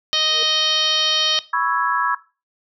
harmonic tone, 622 Hz, D#5, 1 cent flat, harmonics 1 / 2 / 3 / 4 / 5 / 6 / 7 / 8 / 9, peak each -31 / -29 / -30 / -31 / -19 / -22 / -24 / -30 / -29 dBFS, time 0.13-1.39 s, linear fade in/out 0 ms
sine tone with exponential growth, 466.2 Hz, A#4, in tune, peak -25 dBFS, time 0.18-0.43 s, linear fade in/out 1 ms, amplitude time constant 53 ms
sine chord, C# minor seventh, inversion third, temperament equal, 987.8 / 1108.7 / 1318.5 / 1661.2 Hz, B5 / C#6 / E6 / G#6, 0 / 0 / 0 / 0 cents, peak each -23 / -22 / -23 / -22 dBFS, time 1.53-2.15 s, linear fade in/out 5 ms
effects noise-tail reverb RT60 0.3 s tail -17 dB re dry

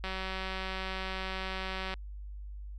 click train, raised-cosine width 0.3 ms, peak -21 dBFS, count 360, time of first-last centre 0.04-1.939 s, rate 189 Hz, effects added 50 Hz sine -40 dBFS peak until 2.78 s

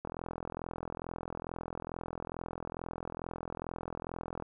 click train, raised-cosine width 1 ms, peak -24 dBFS, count 186, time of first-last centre 0.05-4.424 s, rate 42.3 Hz, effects none

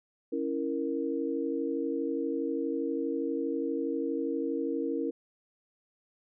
sine chord, A# diminished, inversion first, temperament equal, 277.2 / 329.6 / 466.2 Hz, C#4 / E4 / A#4, 0 / 0 / 0 cents, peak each -33 dBFS, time 0.32-5.11 s, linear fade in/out 10 ms, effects none

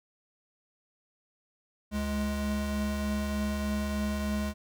square tone pair together, 70.83 / 209.2 Hz, C#2 / G#3, +38 / +13 cents, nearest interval octave + perfect fifth, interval 1875 cents, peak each -34 / -31 dBFS, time 1.91-4.54 s, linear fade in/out 50 ms, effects none

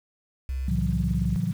sine tone, 65.4 Hz, C2, in tune, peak -26 dBFS, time 0.49-1.36 s, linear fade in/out 0 ms
sine chord, F# minor seventh, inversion first, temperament just, 111 / 138.75 / 166.5 / 185 Hz, A2 / C#3 / E3 / F#3, +16 / +2 / +18 / 0 cents, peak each -30 / -31 / -27 / -28 dBFS, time 0.68-1.53 s, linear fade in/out 5 ms
effects tanh soft clip ceiling -11 dBFS + 8-bit

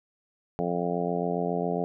harmonic tone, 87.31 Hz, F2, in tune, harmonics 2 / 3 / 4 / 5 / 6 / 7 / 8 / 9, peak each -31 / -35 / -36 / -31 / -38 / -35 / -33 / -38 dBFS, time 0.59-1.84 s, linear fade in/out 0 ms, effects none

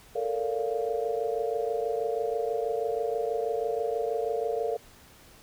sine chord, Bb major seventh, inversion third, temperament equal with one note detuned, 440 / 466.2 / 577.2 / 698.5 Hz, A4 / Bb4 / D5 / F5, 0 / 0 / -30 / 0 cents, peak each -31 / -30 / -35 / -34 dBFS, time 0.15-4.77 s, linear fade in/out 10 ms, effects pink hiss -54 dBFS RMS until 5.42 s

